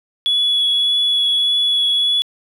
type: tone with vibrato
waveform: sine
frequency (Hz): 3388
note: G#7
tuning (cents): +34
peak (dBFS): -12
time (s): 0.26-2.22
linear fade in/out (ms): 0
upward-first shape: triangle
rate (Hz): 1.7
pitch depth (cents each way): 12
effects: tanh soft clip ceiling -10 dBFS + 8-bit